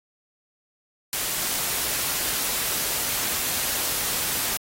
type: noise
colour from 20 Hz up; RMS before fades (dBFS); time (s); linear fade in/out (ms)
white; -26; 1.13-4.57; 0
effects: AAC 48 kbps